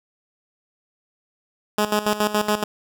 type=tone with tremolo; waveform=10% pulse; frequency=210.2 Hz; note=G#3; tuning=21 cents sharp; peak=-9 dBFS; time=1.78-2.64 s; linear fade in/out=5 ms; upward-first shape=square; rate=7.1 Hz; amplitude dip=75%; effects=none